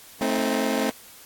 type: chord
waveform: 20% pulse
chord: A diminished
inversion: none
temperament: just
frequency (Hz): 220 / 264 / 316.8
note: A3 / C4 / Eb4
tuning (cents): 0 / +16 / +31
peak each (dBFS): -21 / -20 / -25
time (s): 0.21-0.9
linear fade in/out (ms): 2
effects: white hiss -47 dBFS RMS until 1.25 s + AAC 64 kbps